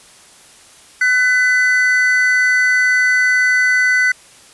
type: tone pair together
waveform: triangle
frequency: 1500 / 2002 Hz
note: F#6 / B6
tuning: +23 / +23 cents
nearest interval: perfect fourth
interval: 500 cents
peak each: -12 dBFS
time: 1.01-4.12 s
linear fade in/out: 5 ms
effects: white hiss -44 dBFS RMS until 4.53 s + resampled to 24000 Hz